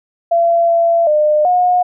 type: tone with pitch steps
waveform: sine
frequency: 679 / 675 / 604 / 721 Hz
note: F5 / E5 / D5 / F#5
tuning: -49 / +41 / +48 / -45 cents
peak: -9 dBFS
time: 0.31-1.83 s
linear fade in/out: 10 ms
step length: 380 ms
effects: none